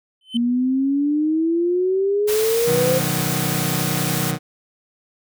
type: tone with exponential growth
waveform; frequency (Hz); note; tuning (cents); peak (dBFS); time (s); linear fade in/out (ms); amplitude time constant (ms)
triangle; 3060; G7; -42; -21; 0.21-0.37; 2; 33
type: exponential sweep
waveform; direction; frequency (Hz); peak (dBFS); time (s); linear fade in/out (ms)
sine; up; 233 to 523.3; -16; 0.34-3; 20
type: noise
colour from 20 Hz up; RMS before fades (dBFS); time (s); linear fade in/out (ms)
white; -26; 2.27-4.32; 20
type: chord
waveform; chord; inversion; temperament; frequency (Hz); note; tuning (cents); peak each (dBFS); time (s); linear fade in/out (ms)
sawtooth; B major; none; just; 123.47 / 154.34 / 185.21; B2 / D#3 / F#3; 0 / -14 / +2; -23 / -19 / -22; 2.65-4.39; 50
effects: none